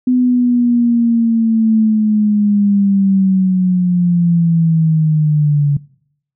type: linear sweep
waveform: sine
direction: down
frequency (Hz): 252.5 to 142.4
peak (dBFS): -9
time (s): 0.07-5.77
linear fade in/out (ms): 5
effects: noise-tail reverb RT60 0.7 s tail -23 dB re dry